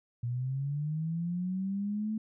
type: linear sweep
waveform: sine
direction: up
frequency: 117.7 to 220 Hz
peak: -30 dBFS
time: 0.23-2.18 s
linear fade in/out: 5 ms
effects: none